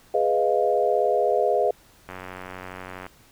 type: chord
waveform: sine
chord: F half-diminished seventh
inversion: first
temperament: equal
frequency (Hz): 415.3 / 493.9 / 622.3 / 698.5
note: Ab4 / Cb5 / Eb5 / F5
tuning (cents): 0 / 0 / 0 / 0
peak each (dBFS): -24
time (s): 0.14-1.71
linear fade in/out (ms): 5
type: click train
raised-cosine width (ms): 0.5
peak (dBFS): -21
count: 91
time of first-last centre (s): 2.09-3.065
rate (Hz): 92.3
effects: pink hiss -55 dBFS RMS until 3.31 s